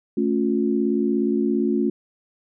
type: chord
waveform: sine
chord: A augmented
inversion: none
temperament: equal with one note detuned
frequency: 220 / 277.2 / 356.2 Hz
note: A3 / C#4 / E#4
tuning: 0 / 0 / +34 cents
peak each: -22 / -23 / -23 dBFS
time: 0.17-1.9 s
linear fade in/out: 5 ms
effects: none